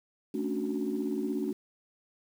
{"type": "chord", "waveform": "sine", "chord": "D major seventh", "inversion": "second", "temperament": "equal", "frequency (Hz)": [220, 277.2, 293.7, 370], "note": ["A3", "C#4", "D4", "F#4"], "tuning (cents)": [0, 0, 0, 0], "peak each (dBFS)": -34, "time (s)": [0.34, 1.53], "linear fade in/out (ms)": 5, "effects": ["tanh soft clip ceiling -21 dBFS", "9-bit"]}